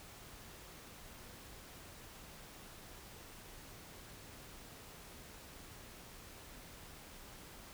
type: silence
effects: pink hiss -54 dBFS RMS until 7.73 s